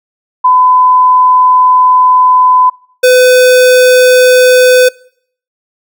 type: tone pair in turn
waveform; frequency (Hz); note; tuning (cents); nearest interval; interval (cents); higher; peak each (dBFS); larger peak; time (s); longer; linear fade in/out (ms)
sine / square; 1008 / 504; B5 / B4; +35 / +35; octave; 1200; first; -3; neither; 0.44-2.7 / 3.03-4.89; first; 10
effects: noise-tail reverb RT60 0.6 s tail -24 dB re dry